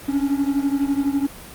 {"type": "beating tone pair", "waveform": "triangle", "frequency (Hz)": [275.7, 287.7], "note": ["C#4", "D4"], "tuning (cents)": [-9, -36], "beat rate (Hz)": 12, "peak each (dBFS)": [-18, -21], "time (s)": [0.08, 1.27], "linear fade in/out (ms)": 10, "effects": ["pink hiss -39 dBFS RMS until 1.54 s", "Opus 32 kbps"]}